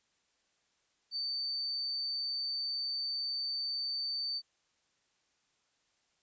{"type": "tone", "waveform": "sine", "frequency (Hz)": 4569, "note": "D8", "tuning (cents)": -48, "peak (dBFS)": -33, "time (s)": [1.11, 4.42], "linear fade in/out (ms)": 50, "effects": ["white hiss -75 dBFS RMS until 6.22 s", "resampled to 16000 Hz"]}